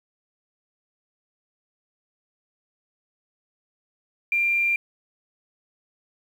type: tone with quantisation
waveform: sine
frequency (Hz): 2381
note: D7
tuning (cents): +23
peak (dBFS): -19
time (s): 4.32-4.76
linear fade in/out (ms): 2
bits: 8
effects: none